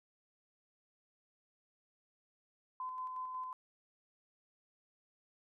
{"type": "tone with tremolo", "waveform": "sine", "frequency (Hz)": 1022, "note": "C6", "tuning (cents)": -41, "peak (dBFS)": -38, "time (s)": [2.8, 3.53], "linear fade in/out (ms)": 2, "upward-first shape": "square", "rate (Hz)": 5.5, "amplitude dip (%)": 30, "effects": []}